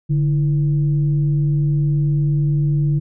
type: tone with frequency modulation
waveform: sine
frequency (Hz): 146.83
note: D3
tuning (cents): 0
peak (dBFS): -14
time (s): 0.09-3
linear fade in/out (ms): 20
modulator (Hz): 182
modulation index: 0.32
effects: none